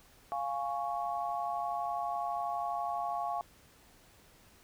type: chord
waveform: sine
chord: Db major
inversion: first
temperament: equal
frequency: 698.5 / 830.6 / 1108.7 Hz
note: F5 / Ab5 / Db6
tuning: 0 / 0 / 0 cents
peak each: -35 / -37 / -38 dBFS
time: 0.32-3.41 s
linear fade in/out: 0 ms
effects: pink hiss -61 dBFS RMS until 4.63 s